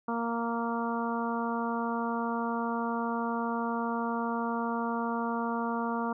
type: harmonic tone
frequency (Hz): 232.5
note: A#3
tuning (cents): -4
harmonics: 1 / 2 / 3 / 4 / 5 / 6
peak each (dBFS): -32 / -37 / -38 / -35 / -37 / -41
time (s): 0.08-6.13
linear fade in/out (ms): 5
effects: none